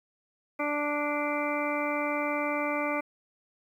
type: harmonic tone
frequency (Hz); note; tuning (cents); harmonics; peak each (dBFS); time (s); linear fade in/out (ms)
293.7; D4; 0; 1 / 2 / 3 / 4 / 5 / 7 / 8; -33 / -32 / -36 / -35 / -40 / -36 / -36; 0.59-3.01; 10
effects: 10-bit